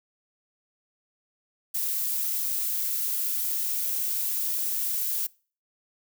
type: noise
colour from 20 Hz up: violet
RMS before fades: -28 dBFS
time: 1.74-5.27 s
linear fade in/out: 10 ms
effects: noise-tail reverb RT60 0.4 s tail -24 dB re dry